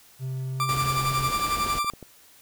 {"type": "tone with pitch glide", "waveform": "triangle", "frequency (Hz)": [130.81, 132.64], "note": ["C3", "C3"], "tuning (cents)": [0, 24], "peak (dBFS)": -26, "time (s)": [0.19, 1.32], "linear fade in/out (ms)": 50, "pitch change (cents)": 24, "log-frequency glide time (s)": [0.49, 0.68]}
{"type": "tone with tremolo", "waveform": "40% pulse", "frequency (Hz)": 1180, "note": "D6", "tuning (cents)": 8, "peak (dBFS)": -21, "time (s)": [0.6, 1.9], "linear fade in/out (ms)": 0, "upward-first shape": "sine", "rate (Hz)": 11, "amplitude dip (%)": 60}
{"type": "noise", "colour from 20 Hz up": "pink", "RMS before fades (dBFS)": -34, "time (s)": [0.69, 1.79], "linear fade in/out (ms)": 0}
{"type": "click train", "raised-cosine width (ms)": 2, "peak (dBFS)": -27, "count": 9, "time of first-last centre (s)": [1.3, 2.027], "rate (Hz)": 11}
{"effects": ["white hiss -54 dBFS RMS until 2.41 s"]}